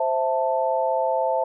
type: chord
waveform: sine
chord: A minor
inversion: first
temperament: equal with one note detuned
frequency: 523.3 / 659.3 / 883.1 Hz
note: C5 / E5 / A5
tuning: 0 / 0 / +6 cents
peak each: -24 dBFS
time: 0-1.44 s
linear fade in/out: 5 ms
effects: none